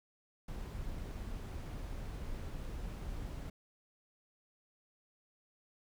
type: noise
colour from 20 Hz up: brown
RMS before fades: -42 dBFS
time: 0.48-3.5 s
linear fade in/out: 5 ms
effects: none